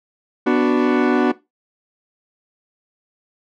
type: chord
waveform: 40% pulse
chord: B minor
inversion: none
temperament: equal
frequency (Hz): 246.9 / 293.7 / 370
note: B3 / D4 / F#4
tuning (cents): 0 / 0 / 0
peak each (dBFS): -17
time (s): 0.46-1.32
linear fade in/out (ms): 10
effects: noise-tail reverb RT60 0.2 s tail -17 dB re dry + low-pass 2000 Hz 12 dB/octave